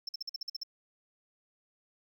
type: tone bursts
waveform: triangle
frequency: 5340 Hz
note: E8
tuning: 22 cents sharp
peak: -33 dBFS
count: 9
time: 0.07-0.634 s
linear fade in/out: 5 ms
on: 20 ms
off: 48 ms
effects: none